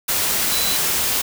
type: tone in noise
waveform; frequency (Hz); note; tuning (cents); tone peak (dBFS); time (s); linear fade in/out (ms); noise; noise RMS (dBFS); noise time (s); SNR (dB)
sine; 4003; B7; +23; -24; 0.52-0.77; 10; white; -20; 0.08-1.22; -7
effects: none